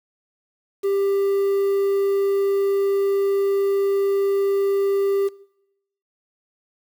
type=tone with quantisation; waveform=triangle; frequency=395.5 Hz; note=G4; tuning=15 cents sharp; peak=-16 dBFS; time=0.83-5.29 s; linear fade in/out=20 ms; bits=7; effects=noise-tail reverb RT60 0.8 s tail -21 dB re dry